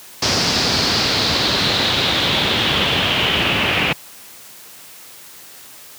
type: noise with low-pass filter sweep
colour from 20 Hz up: pink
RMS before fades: -17 dBFS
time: 0.22-3.93 s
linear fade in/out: 5 ms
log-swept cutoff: 5200 to 2700 Hz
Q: 4.1
effects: white hiss -40 dBFS RMS until 5.98 s + high-pass 100 Hz 12 dB/octave